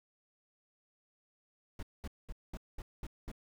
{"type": "noise bursts", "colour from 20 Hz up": "brown", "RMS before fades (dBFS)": -41, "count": 7, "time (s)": [1.79, 3.316], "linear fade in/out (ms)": 2, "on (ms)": 38, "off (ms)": 210, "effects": []}